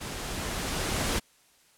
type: noise with level ramp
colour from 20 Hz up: pink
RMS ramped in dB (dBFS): -37 to -27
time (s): 0-1.2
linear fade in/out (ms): 20
effects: white hiss -62 dBFS RMS until 1.77 s + low-pass 11000 Hz 12 dB/octave